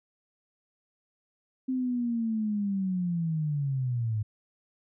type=linear sweep; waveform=sine; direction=down; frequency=261.6 to 104.3 Hz; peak=-26 dBFS; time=1.68-4.23 s; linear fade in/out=10 ms; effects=none